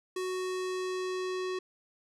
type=tone with low-pass filter sweep; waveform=square; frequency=370 Hz; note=F#4; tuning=in tune; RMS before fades=-34 dBFS; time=0.16-1.59 s; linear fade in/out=5 ms; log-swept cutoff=9900 to 5100 Hz; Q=0.97; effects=none